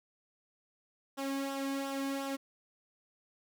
sawtooth tone with flanger, 273.9 Hz, C#4, 21 cents flat, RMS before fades -36 dBFS, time 1.17-2.37 s, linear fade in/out 20 ms, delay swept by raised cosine 0.44 to 1.54 ms, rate 2.8 Hz, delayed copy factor -0.6, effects none

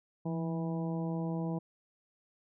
harmonic tone with a mistuned harmonic, 163.2 Hz, E3, 17 cents flat, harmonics 1 / 2 / 3 / 4 / 5 / 6, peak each -33 / -39 / -43 / -45 / -47 / -49 dBFS, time 0.25-1.59 s, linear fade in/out 10 ms, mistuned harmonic 1, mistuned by +48 cents, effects none

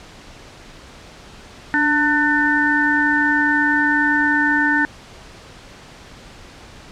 harmonic tone with a mistuned harmonic, 299.2 Hz, D4, 32 cents sharp, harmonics 1 / 3 / 5 / 6, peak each -20 / -23 / -19 / -18 dBFS, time 1.74-4.85 s, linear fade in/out 0 ms, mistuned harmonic 1, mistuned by -42 cents, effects pink hiss -41 dBFS RMS until 6.91 s + low-pass 6000 Hz 12 dB/octave

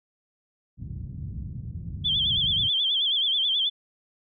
white low-pass noise, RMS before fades -33 dBFS, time 0.77-2.7 s, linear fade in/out 50 ms, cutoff 150 Hz, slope 24 dB/octave
sine tone with vibrato, 3300 Hz, G#7, 12 cents flat, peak -21 dBFS, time 2.04-3.7 s, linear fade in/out 20 ms, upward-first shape sine, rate 9.3 Hz, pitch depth 110 cents each way
effects high-pass 60 Hz 12 dB/octave

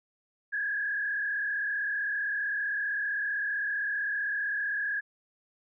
sine tone with frequency modulation, 1661.2 Hz, G#6, in tune, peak -28 dBFS, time 0.52-5.01 s, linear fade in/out 20 ms, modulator 35.5 Hz, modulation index 1.6, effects none

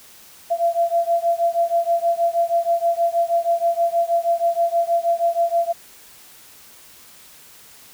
sine beating tone pair, 678 / 684.3 Hz, E5 / F5, +49 / -35 cents, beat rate 6.3 Hz, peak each -19 / -20 dBFS, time 0.5-5.73 s, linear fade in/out 20 ms, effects white hiss -46 dBFS RMS until 7.93 s

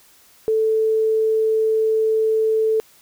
sine tone, 440 Hz, A4, in tune, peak -15 dBFS, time 0.48-2.8 s, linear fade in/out 0 ms, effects white hiss -52 dBFS RMS until 3.01 s

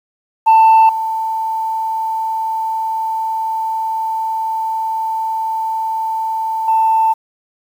sine tone with level steps, 889 Hz, A5, 18 cents sharp, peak -3 / -16 / -9 dBFS, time 0.46-7.14 s, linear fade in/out 20 ms, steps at 0.89 / 6.68 s, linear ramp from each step 2 ms, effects tanh soft clip ceiling -4 dBFS + 7-bit

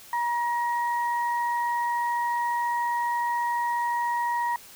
sine tone pair together, 954 / 1888.3 Hz, A#5 / A#6, +40 / +22 cents, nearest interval octave, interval 1182 cents, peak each -24 / -33 dBFS, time 0.13-4.56 s, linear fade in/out 2 ms, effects white hiss -48 dBFS RMS until 4.75 s

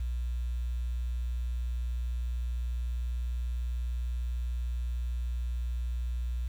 sine tone, 60.1 Hz, B1, 46 cents flat, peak -28 dBFS, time 0-6.48 s, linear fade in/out 5 ms, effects tanh soft clip ceiling -27 dBFS + 9-bit

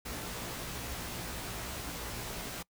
pink noise with comb filter, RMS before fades -40 dBFS, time 0.05-2.63 s, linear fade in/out 10 ms, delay 17 ms, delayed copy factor +1, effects noise-tail reverb RT60 0.1 s tail -24 dB re dry

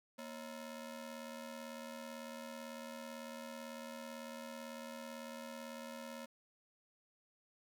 sawtooth ring-modulated tone, 392 Hz, G4, in tune, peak -39 dBFS, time 0.18-6.26 s, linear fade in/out 10 ms, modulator 157 Hz, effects none

